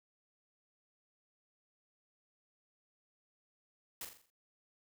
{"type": "noise with echo", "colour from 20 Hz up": "white", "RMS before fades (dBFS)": -43, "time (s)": [4.01, 4.05], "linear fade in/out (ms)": 2, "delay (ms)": 42, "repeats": 6, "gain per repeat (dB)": -6, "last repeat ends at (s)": 4.302, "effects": []}